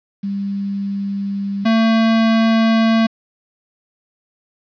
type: tone pair in turn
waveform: sine / square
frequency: 198.7 / 224.7 Hz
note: G3 / A3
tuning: +24 / +37 cents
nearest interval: major second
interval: 213 cents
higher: second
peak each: -19 / -12 dBFS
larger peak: second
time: 0.23-1.65 / 1.65-3.07 s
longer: neither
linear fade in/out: 10 ms
effects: resampled to 11025 Hz + 8-bit